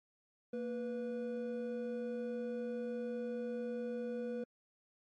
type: tone pair together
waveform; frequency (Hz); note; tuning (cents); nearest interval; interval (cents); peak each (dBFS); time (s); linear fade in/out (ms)
triangle; 231.2 / 489.9; A#3 / B4; -14 / -14; octave + minor second; 1300; -39 / -37; 0.53-4.44; 5
effects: MP3 48 kbps